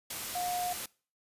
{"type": "tone in noise", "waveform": "sine", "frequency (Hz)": 716, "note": "F5", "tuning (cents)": 43, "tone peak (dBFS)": -32, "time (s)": [0.35, 0.73], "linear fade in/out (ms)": 5, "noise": "white", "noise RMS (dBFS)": -38, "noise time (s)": [0.1, 0.86], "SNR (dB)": 3, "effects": ["noise-tail reverb RT60 0.4 s tail -23 dB re dry", "resampled to 32000 Hz"]}